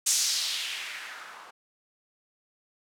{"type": "noise with low-pass filter sweep", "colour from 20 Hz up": "violet", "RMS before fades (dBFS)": -31, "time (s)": [0.06, 1.51], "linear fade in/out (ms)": 10, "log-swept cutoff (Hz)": [7100, 900], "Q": 2, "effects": []}